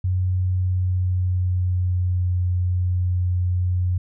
sine tone with pitch glide, 91.9 to 90.11 Hz, F#2 to F#2, -11 to -45 cents, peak -18 dBFS, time 0.04-3.98 s, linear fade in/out 5 ms, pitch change -34 cents, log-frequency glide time 0.57-2.26 s, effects none

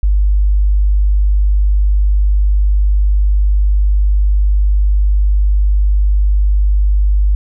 sine tone, 50 Hz, G1, 35 cents sharp, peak -8 dBFS, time 0.03-7.35 s, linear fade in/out 0 ms, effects none

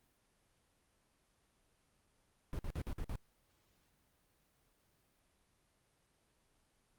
brown noise bursts, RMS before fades -39 dBFS, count 6, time 2.53-3.155 s, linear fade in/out 0 ms, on 60 ms, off 53 ms, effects pink hiss -75 dBFS RMS until 6.98 s + Opus 32 kbps

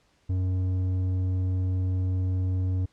square tone with low-pass filter, 92.5 Hz, F#2, in tune, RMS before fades -26 dBFS, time 0.29-2.86 s, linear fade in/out 10 ms, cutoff 260 Hz, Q 0.57, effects pink hiss -66 dBFS RMS until 2.92 s + low-pass 7000 Hz 12 dB/octave

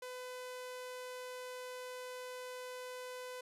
sawtooth tone, 503 Hz, B4, 32 cents sharp, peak -40 dBFS, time 0.02-3.41 s, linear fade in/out 5 ms, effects resampled to 32000 Hz

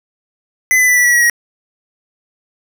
square tone with pitch steps, 2026 / 2004 / 1982 / 1960.4 / 1939 / 1917.8 / 1896.9 Hz, B6 / B6 / B6 / B6 / B6 / A#6 / A#6, +44 / +25 / +6 / -13 / -32 / +49 / +30 cents, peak -9 dBFS, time 0.71-1.298 s, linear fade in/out 0 ms, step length 84 ms, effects none

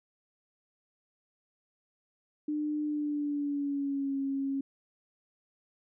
sine tone with pitch glide, 300 to 273.5 Hz, D4 to C#4, +37 to -23 cents, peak -29 dBFS, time 2.48-4.61 s, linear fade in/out 5 ms, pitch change -160 cents, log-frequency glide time 2.84-4.18 s, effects none

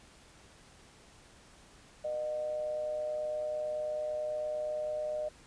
sine tone with amplitude modulation, 610 Hz, D#5, 34 cents flat, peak -30 dBFS, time 2.04-5.29 s, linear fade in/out 10 ms, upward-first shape sine, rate 129 Hz, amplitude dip 45%, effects pink hiss -58 dBFS RMS until 5.46 s + resampled to 22050 Hz

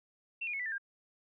sine tone with pitch steps, 2700 / 2433 / 2193 / 1976.5 / 1781.3 / 1605.4 Hz, E7 / D#7 / C#7 / B6 / A6 / G6, +41 / -39 / -19 / +1 / +21 / +41 cents, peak -34 dBFS, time 0.41-0.782 s, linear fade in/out 10 ms, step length 62 ms, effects none

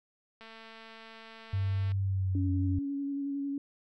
click train, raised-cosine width 0.3 ms, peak -34 dBFS, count 339, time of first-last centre 0.41-1.919 s, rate 224 Hz
sine tone with pitch glide, 97.4 to 91.99 Hz, G2 to F#2, -11 to -10 cents, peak -27 dBFS, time 1.53-2.79 s, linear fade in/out 5 ms, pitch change -99 cents, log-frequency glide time 2.01-2.48 s
sine tone with vibrato, 280 Hz, C#4, 18 cents sharp, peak -31 dBFS, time 2.35-3.58 s, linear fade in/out 2 ms, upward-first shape square, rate 11 Hz, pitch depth 13 cents each way
effects none

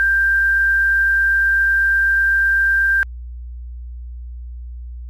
sine tone with quantisation, 1582 Hz, G6, 15 cents sharp, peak -12 dBFS, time 0-3.03 s, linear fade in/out 0 ms, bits 7, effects added 60 Hz sine -28 dBFS peak until 5.09 s + MP3 64 kbps

